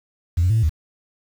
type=tone with pitch steps; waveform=sine; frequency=85 / 90.7 / 110.7 / 112.5 / 77.8 Hz; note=F2 / F#2 / A2 / A2 / D#2; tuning=-46 / -34 / +11 / +39 / 0 cents; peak=-13 dBFS; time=0.37-0.695 s; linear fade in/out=10 ms; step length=65 ms; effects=tanh soft clip ceiling -11 dBFS + 7-bit